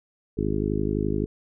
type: harmonic tone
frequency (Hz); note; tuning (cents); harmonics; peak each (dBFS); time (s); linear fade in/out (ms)
51.7; G#1; -7; 1 / 2 / 3 / 4 / 5 / 6 / 7 / 8; -31 / -31 / -31 / -31 / -31 / -31 / -31 / -31; 0.37-1.26; 10
effects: none